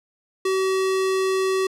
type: tone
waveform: square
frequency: 380.2 Hz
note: F#4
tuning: 47 cents sharp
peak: -20 dBFS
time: 0.45-1.67 s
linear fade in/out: 5 ms
effects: low-pass 10000 Hz 12 dB/octave